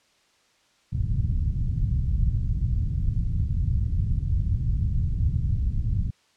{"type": "low-pass noise", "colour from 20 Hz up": "white", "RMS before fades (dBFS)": -24, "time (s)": [0.92, 6.11], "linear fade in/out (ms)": 10, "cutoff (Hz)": 120, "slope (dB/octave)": 24, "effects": ["white hiss -63 dBFS RMS until 6.36 s", "low-pass 6000 Hz 12 dB/octave"]}